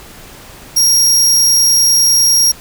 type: tone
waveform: sawtooth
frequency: 5610 Hz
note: F8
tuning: 7 cents sharp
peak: -5 dBFS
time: 0.76-2.52 s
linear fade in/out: 10 ms
effects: pink hiss -36 dBFS RMS until 2.6 s